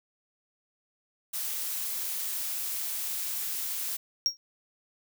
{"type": "noise", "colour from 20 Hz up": "blue", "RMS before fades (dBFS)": -33, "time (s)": [1.33, 3.97], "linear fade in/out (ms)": 10}
{"type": "tone with exponential decay", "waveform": "triangle", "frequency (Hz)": 5588, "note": "F8", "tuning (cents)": 0, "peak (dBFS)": -17, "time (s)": [4.26, 4.37], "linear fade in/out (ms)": 0, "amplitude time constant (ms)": 23}
{"effects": []}